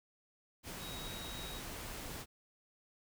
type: tone in noise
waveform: sine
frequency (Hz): 3800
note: A#7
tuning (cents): +33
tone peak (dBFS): -48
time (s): 0.79-1.62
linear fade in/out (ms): 50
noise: pink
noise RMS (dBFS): -45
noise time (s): 0.63-2.26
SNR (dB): -6
effects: none